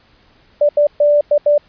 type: tone bursts at uneven times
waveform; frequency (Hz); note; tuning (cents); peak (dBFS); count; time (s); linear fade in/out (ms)
sine; 587.3; D5; 0; -8; 5; 0.61-0.69 / 0.77-0.87 / 1-1.21 / 1.31-1.38 / 1.46-1.58; 5
effects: pink hiss -52 dBFS RMS until 1.68 s + resampled to 11025 Hz